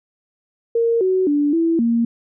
sine tone with pitch steps, 462.9 / 374.1 / 291.3 / 330.8 / 232.7 Hz, A#4 / F#4 / D4 / E4 / A#3, -12 / +19 / -14 / +6 / -3 cents, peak -14 dBFS, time 0.75-2.05 s, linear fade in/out 5 ms, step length 260 ms, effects none

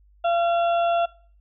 harmonic tone, 684 Hz, F5, 36 cents flat, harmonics 1 / 2 / 4 / 5, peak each -19 / -29 / -35 / -38 dBFS, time 0.24-1.06 s, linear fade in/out 10 ms, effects noise-tail reverb RT60 0.5 s tail -22 dB re dry + added 50 Hz sine -53 dBFS peak until 1.4 s

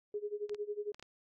sine tone with tremolo, 415.3 Hz, G#4, in tune, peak -33 dBFS, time 0.14-0.92 s, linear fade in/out 2 ms, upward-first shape sine, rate 11 Hz, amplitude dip 90%
clicks, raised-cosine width 0.2 ms, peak -32 dBFS, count 5, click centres 0.495 / 0.546 / 0.945 / 0.996 / 1.026 s
effects AAC 48 kbps

